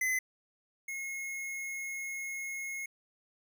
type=tone pair in turn; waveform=square; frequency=2033 / 2165 Hz; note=B6 / C#7; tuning=+50 / -41 cents; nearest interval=minor second; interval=109 cents; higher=second; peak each=-29 / -37 dBFS; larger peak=first; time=0.01-0.19 / 0.88-2.86 s; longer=second; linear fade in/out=5 ms; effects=none